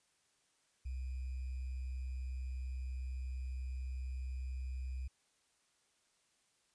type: tone with sample-and-hold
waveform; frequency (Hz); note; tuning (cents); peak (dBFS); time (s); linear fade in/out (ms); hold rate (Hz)
sine; 64.3; C2; -30; -38; 0.85-5.08; 10; 2450
effects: white hiss -75 dBFS RMS until 6.74 s + resampled to 22050 Hz